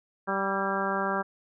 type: harmonic tone with a mistuned harmonic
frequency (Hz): 194.8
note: G3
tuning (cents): -11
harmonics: 1 / 2 / 3 / 4 / 5 / 6 / 7 / 8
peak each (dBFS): -34 / -34 / -34 / -34 / -34 / -34 / -34 / -34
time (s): 0.27-1.23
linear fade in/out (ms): 20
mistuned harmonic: 8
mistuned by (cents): +46
effects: none